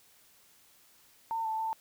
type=tone with pitch steps; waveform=sine; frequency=905 / 881 / 890 Hz; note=A5 / A5 / A5; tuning=+48 / +2 / +20 cents; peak=-30 dBFS; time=1.31-1.73 s; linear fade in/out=0 ms; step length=140 ms; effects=white hiss -62 dBFS RMS until 1.8 s